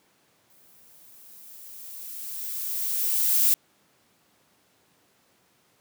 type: noise with exponential growth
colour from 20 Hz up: violet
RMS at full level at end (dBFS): -19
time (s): 0.5-3.54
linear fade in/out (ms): 0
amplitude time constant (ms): 660
effects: pink hiss -64 dBFS RMS until 5.8 s + high-pass 150 Hz 12 dB/octave